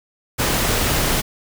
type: noise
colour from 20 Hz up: pink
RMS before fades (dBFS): -19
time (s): 0.38-1.22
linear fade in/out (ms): 20
effects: none